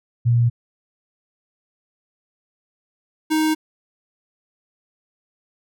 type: tone pair in turn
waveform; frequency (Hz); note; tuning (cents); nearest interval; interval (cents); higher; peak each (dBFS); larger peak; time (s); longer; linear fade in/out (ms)
sine / square; 118.8 / 312.4; A#2 / D#4; +33 / +7; octave + perfect fourth; 1674; second; -13 / -17; first; 0.25-0.5 / 3.3-3.55; neither; 20
effects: none